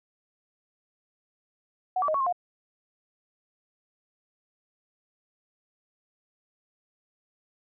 sine tone with pitch steps, 741 / 1153 / 623 / 1113 / 1060 / 711 Hz, F#5 / D6 / D#5 / C#6 / C6 / F5, +2 / -32 / +2 / +7 / +22 / +31 cents, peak -23 dBFS, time 1.96-2.326 s, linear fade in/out 5 ms, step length 61 ms, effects none

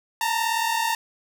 sawtooth tone pair together, 893.5 / 932.3 Hz, A5 / A#5, +26 / 0 cents, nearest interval minor second, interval 74 cents, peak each -21 dBFS, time 0.21-0.95 s, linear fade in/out 2 ms, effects none

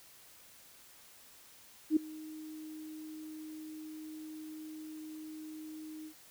sine tone with ADSR envelope, 311.1 Hz, D#4, in tune, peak -21 dBFS, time 1.9-6.14 s, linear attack 65 ms, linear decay 6 ms, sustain -22 dB, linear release 81 ms, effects white hiss -58 dBFS RMS until 6.3 s

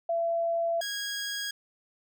sine / 15% pulse tone pair in turn, 673 / 1644.7 Hz, E5 / G#6, +36 / -17 cents, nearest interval octave + minor third, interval 1547 cents, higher second, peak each -25 dBFS, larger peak neither, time 0.09-0.81 / 0.81-1.51 s, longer first, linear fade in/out 5 ms, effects none

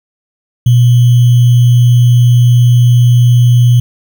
sine tone with sample-and-hold, 121.4 Hz, B2, 29 cents flat, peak -3 dBFS, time 0.66-3.8 s, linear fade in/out 5 ms, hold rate 3150 Hz, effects none

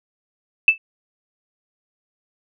sine tone with exponential decay, 2637 Hz, E7, in tune, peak -4 dBFS, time 0.68-0.78 s, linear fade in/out 2 ms, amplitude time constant 20 ms, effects none

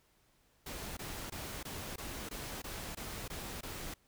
pink noise bursts, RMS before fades -43 dBFS, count 10, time 0.66-3.94 s, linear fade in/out 5 ms, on 310 ms, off 20 ms, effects pink hiss -71 dBFS RMS until 4.07 s

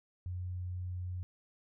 sine tone, 90.3 Hz, F#2, 42 cents flat, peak -36 dBFS, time 0.26-1.23 s, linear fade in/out 0 ms, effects none

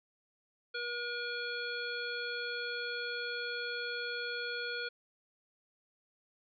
harmonic tone, 480 Hz, B4, 49 cents flat, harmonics 1 / 3 / 5 / 7 / 9, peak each -42 / -38 / -45 / -45 / -44 dBFS, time 0.74-4.89 s, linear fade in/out 10 ms, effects none

